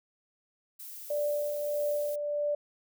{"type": "noise", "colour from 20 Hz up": "violet", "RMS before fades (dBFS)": -44, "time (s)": [0.79, 2.16], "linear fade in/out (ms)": 10}
{"type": "tone with tremolo", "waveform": "sine", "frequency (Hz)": 587.3, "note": "D5", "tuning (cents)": 0, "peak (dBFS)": -26, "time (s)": [1.1, 2.55], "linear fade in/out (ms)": 5, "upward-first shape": "triangle", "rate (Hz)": 1.6, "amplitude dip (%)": 45}
{"effects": []}